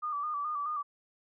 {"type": "tone with vibrato", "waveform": "sine", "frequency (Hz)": 1187, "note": "D6", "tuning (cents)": 18, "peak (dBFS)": -31, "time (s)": [0.02, 0.83], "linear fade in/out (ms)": 20, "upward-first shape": "square", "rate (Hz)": 4.7, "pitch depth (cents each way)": 49, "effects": []}